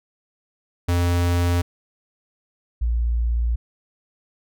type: tone pair in turn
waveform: square / sine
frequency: 87.31 / 58.27 Hz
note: F2 / A#1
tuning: 0 / 0 cents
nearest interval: perfect fifth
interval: 700 cents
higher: first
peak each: -18 dBFS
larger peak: neither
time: 0.88-1.62 / 2.81-3.56 s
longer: second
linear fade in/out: 10 ms
effects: none